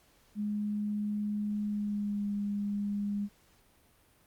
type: tone with pitch glide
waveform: sine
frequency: 208.3 to 203.8 Hz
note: G#3 to G#3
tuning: +5 to -32 cents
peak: -30 dBFS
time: 0.35-3.29 s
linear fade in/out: 50 ms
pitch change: -37 cents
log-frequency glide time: 1.64-2.29 s
effects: pink hiss -65 dBFS RMS until 4.26 s + Opus 48 kbps